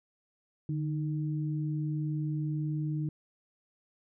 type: tone pair together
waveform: sine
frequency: 149.9 / 311.1 Hz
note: D3 / D#4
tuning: +36 / 0 cents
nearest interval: octave + minor second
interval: 1264 cents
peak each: -30 / -37 dBFS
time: 0.69-3.09 s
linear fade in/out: 2 ms
effects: none